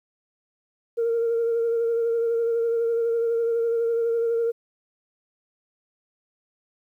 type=tone with vibrato; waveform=sine; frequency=462.8 Hz; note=A#4; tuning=13 cents flat; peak=-19 dBFS; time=0.97-4.52 s; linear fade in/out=20 ms; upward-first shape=sine; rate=12 Hz; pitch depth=23 cents each way; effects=tanh soft clip ceiling -17 dBFS + 10-bit